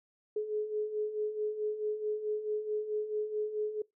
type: beating tone pair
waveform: sine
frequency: 421.6 / 426.2 Hz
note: G#4 / G#4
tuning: +26 / +45 cents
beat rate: 4.6 Hz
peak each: -38 / -32 dBFS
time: 0.36-3.82 s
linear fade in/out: 5 ms
effects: noise-tail reverb RT60 0.2 s tail -24 dB re dry